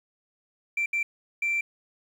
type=tone bursts at uneven times; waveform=sine; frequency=2349 Hz; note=D7; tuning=in tune; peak=-22 dBFS; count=3; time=0.77-0.86 / 0.93-1.03 / 1.42-1.61 s; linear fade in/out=5 ms; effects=tanh soft clip ceiling -21 dBFS + 9-bit